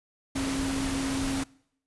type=tone in noise; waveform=sine; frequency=270 Hz; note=C#4; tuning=45 cents flat; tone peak=-28 dBFS; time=0.35-1.44 s; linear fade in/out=10 ms; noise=pink; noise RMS=-33 dBFS; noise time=0.35-1.44 s; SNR=+2 dB; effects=noise-tail reverb RT60 0.7 s tail -24 dB re dry + resampled to 24000 Hz